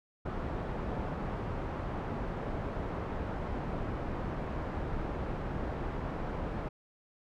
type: low-pass noise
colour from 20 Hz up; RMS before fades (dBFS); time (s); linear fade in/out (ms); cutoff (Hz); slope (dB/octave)
pink; -36; 0.25-6.69; 10; 1100; 12
effects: none